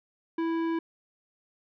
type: tone with tanh clipping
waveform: sine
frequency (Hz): 329.6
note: E4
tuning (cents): 0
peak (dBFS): -28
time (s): 0.38-0.79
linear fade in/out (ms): 5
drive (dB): 14
effects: none